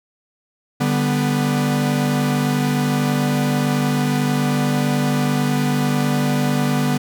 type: chord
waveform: 45% pulse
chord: G major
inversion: second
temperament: equal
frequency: 146.83 / 196 / 246.9 Hz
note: D3 / G3 / B3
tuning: 0 / 0 / 0 cents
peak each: -20 / -24 / -20 dBFS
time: 0.8-6.98 s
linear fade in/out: 10 ms
effects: none